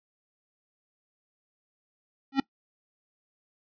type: tone with exponential growth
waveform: square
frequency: 271.4 Hz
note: C#4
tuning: 36 cents flat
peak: -18 dBFS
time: 2.32-2.4 s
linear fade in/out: 5 ms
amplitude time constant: 17 ms
effects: noise-tail reverb RT60 0.1 s tail -22 dB re dry + resampled to 11025 Hz